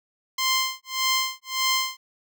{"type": "tone with tremolo", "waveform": "10% pulse", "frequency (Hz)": 1046.5, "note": "C6", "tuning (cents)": 0, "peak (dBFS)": -11, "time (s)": [0.38, 1.97], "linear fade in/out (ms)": 5, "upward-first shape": "sine", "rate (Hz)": 1.7, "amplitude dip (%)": 100, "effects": []}